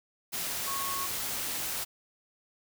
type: tone in noise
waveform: sine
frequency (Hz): 1100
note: C#6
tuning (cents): -14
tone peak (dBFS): -34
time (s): 0.66-1.07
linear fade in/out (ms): 20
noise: white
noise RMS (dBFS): -34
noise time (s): 0.32-1.85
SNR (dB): -3
effects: none